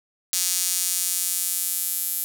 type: tone with high-pass filter sweep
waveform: sawtooth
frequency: 180 Hz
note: F#3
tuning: 47 cents flat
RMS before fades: -25 dBFS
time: 0.33-2.24 s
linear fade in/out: 0 ms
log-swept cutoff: 6400 to 11000 Hz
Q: 1.2
effects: none